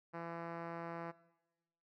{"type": "tone with low-pass filter", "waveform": "5% pulse", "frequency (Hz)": 168.2, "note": "E3", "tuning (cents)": 35, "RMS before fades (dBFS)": -45, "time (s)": [0.13, 1.12], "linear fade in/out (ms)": 20, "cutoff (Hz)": 1400, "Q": 0.62, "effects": ["noise-tail reverb RT60 1.0 s tail -19 dB re dry"]}